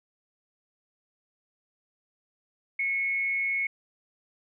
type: tone with frequency modulation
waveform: sine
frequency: 2192 Hz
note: C#7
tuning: 20 cents flat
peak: -25 dBFS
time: 2.79-3.67 s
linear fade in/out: 5 ms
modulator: 176 Hz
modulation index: 0.27
effects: none